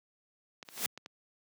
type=clicks; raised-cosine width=0.2 ms; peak=-27 dBFS; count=5; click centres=0.628 / 0.688 / 0.778 / 0.976 / 1.061 s
type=noise with exponential growth; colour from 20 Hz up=white; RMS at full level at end=-29 dBFS; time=0.65-0.86 s; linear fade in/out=0 ms; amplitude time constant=45 ms
effects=high-pass 150 Hz 12 dB/octave